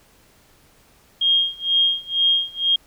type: tone with tremolo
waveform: sine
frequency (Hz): 3237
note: G#7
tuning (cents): -45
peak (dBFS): -13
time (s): 1.21-2.76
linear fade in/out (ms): 5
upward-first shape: sine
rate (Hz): 2.1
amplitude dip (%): 95
effects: pink hiss -55 dBFS RMS until 2.86 s